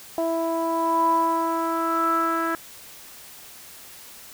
sawtooth tone with low-pass filter sweep, 330 Hz, E4, 2 cents sharp, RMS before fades -23 dBFS, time 0.18-2.55 s, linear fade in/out 0 ms, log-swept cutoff 770 to 1500 Hz, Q 9.8, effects white hiss -44 dBFS RMS until 4.33 s

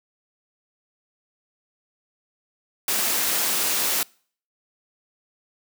white noise, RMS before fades -23 dBFS, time 2.88-4.03 s, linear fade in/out 2 ms, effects noise-tail reverb RT60 0.5 s tail -26 dB re dry + high-pass 200 Hz 12 dB/octave

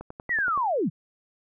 click train, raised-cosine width 1 ms, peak -24 dBFS, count 7, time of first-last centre 0.01-0.576 s, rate 10.6 Hz
sine linear sweep, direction down, 2000 to 117.9 Hz, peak -22 dBFS, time 0.29-0.9 s, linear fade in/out 20 ms
effects none

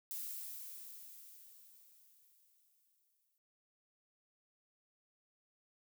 violet noise with exponential decay, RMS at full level -42 dBFS, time 0.11-3.38 s, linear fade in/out 1 ms, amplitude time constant 710 ms, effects none

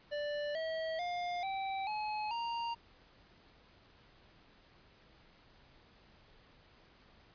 square tone with pitch steps, 587.3 / 644.2 / 706.5 / 774.9 / 850 / 932.3 Hz, D5 / E5 / F5 / G5 / G#5 / A#5, 0 / -40 / +20 / -20 / +40 / 0 cents, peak -36 dBFS, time 0.11-2.75 s, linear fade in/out 20 ms, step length 440 ms, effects pink hiss -63 dBFS RMS until 7.34 s + resampled to 11025 Hz

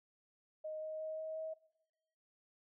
sine tone with pitch steps, 622.3 / 625.9 / 629.5 / 633.2 / 636.8 Hz, D#5 / D#5 / D#5 / D#5 / D#5, 0 / +10 / +20 / +30 / +40 cents, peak -40 dBFS, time 0.64-1.54 s, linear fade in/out 10 ms, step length 180 ms, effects noise-tail reverb RT60 0.9 s tail -20 dB re dry

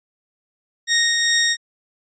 15% pulse tone with tremolo, 1863 Hz, A#6, 2 cents flat, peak -8 dBFS, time 0.87-1.57 s, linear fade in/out 50 ms, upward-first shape triangle, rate 2.5 Hz, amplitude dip 30%, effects resampled to 16000 Hz

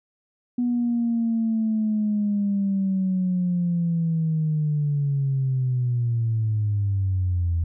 sine linear sweep, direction down, 245.1 to 82.41 Hz, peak -19 dBFS, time 0.58-7.64 s, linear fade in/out 5 ms, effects tanh soft clip ceiling -15 dBFS

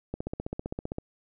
click train, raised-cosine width 2 ms, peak -19 dBFS, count 14, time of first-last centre 0.14-0.984 s, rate 15.4 Hz, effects none

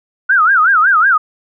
sine tone with vibrato, 1415 Hz, F6, 22 cents sharp, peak -7 dBFS, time 0.29-1.18 s, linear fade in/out 10 ms, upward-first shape sine, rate 5.4 Hz, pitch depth 240 cents each way, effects none

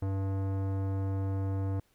sine tone with tanh clipping, 96.9 Hz, G2, 20 cents flat, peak -31 dBFS, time 0.02-1.8 s, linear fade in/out 5 ms, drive 18 dB, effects pink hiss -70 dBFS RMS until 1.94 s

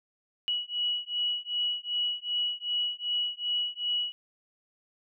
sine beating tone pair, 2926 / 2928.6 Hz, F#7 / F#7, -20 / -18 cents, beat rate 2.6 Hz, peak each -31 dBFS, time 0.48-4.12 s, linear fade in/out 0 ms, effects none

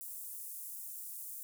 pink high-pass noise, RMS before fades -45 dBFS, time 0.01-1.43 s, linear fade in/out 0 ms, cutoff 9400 Hz, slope 24 dB/octave, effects none

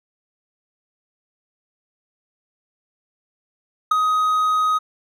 triangle tone with ADSR envelope, 1256 Hz, D#6, 16 cents sharp, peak -8 dBFS, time 3.91-4.79 s, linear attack 7 ms, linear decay 9 ms, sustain -6 dB, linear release 20 ms, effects none

